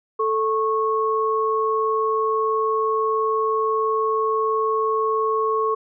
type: tone pair together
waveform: sine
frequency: 440 / 1098.5 Hz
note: A4 / C#6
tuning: 0 / -16 cents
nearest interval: octave + major third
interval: 1584 cents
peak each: -21 dBFS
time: 0.19-5.75 s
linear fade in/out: 10 ms
effects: none